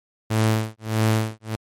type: tone with tremolo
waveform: sawtooth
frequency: 110 Hz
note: A2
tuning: in tune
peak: -12 dBFS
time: 0.3-1.56 s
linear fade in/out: 10 ms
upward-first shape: sine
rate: 1.6 Hz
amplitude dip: 100%
effects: MP3 64 kbps